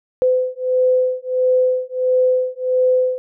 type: beating tone pair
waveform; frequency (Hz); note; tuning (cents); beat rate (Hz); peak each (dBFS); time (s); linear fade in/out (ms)
sine; 508 / 509.5; B4 / C5; +49 / -46; 1.5; -17; 0.22-3.18; 0
effects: none